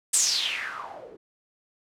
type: noise with low-pass filter sweep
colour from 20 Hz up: blue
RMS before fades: -28 dBFS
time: 0.13-1.17 s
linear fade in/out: 10 ms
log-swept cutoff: 8700 to 360 Hz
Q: 5.6
effects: none